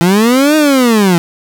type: linear two-way sweep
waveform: 30% pulse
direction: up then down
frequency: 164.81 to 313.2 to 164.81 Hz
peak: -4 dBFS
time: 0.01-1.18 s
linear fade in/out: 0 ms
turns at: 0.56 s
effects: none